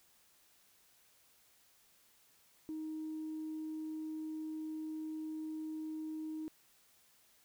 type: tone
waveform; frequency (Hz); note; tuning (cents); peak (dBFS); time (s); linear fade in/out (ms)
sine; 312.9; D#4; +10; -38; 2.69-6.48; 0
effects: tanh soft clip ceiling -35 dBFS + white hiss -68 dBFS RMS until 7.44 s